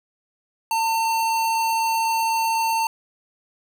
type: tone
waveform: square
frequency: 902 Hz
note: A5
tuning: 43 cents sharp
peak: -20 dBFS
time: 0.71-2.87 s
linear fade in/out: 2 ms
effects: none